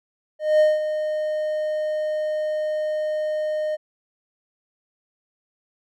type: tone with ADSR envelope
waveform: triangle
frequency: 614 Hz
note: D#5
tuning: 23 cents flat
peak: -10 dBFS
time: 0.39-3.77 s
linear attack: 210 ms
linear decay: 190 ms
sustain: -10 dB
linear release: 28 ms
effects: none